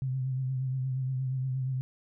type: tone with vibrato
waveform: sine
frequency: 130.6 Hz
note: C3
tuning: 3 cents flat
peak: -28 dBFS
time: 0.02-1.81 s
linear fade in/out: 0 ms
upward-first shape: triangle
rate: 8.5 Hz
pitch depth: 48 cents each way
effects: none